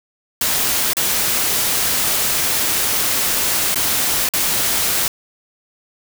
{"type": "noise with dropouts", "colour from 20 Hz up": "white", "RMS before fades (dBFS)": -18, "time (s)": [0.41, 5.08], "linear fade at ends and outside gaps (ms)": 2, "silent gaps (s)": [[0.934, 0.968], [3.745, 3.757], [4.289, 4.336]], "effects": []}